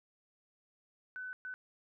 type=tone bursts at uneven times; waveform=sine; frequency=1506 Hz; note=F#6; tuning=30 cents sharp; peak=-40 dBFS; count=2; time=1.16-1.33 / 1.45-1.54 s; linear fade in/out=0 ms; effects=none